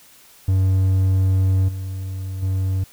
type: tone with level steps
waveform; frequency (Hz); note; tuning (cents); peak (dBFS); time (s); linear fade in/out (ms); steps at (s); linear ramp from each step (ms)
triangle; 94.7; F#2; +41; -12 / -23 / -16; 0.48-2.84; 5; 1.68 / 2.42; 10
effects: white hiss -49 dBFS RMS until 2.92 s